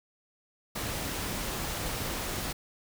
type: noise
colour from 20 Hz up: pink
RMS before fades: -34 dBFS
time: 0.75-2.53 s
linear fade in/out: 10 ms
effects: none